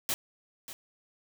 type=noise with echo; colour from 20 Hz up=white; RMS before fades=-30 dBFS; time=0.09-0.14 s; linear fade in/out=0 ms; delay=590 ms; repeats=1; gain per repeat=-13 dB; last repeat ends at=0.73 s; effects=none